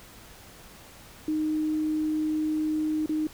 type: tone with dropouts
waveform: sine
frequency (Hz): 309.1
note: D#4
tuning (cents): -11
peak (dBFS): -24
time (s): 1.28-3.27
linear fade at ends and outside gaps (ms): 2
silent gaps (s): 3.06-3.093
effects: pink hiss -49 dBFS RMS until 3.33 s